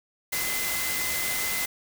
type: tone in noise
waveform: sine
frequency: 2045 Hz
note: C7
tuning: 40 cents flat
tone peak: -32 dBFS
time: 0.32-1.66 s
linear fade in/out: 10 ms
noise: white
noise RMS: -29 dBFS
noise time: 0.32-1.66 s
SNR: -6 dB
effects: none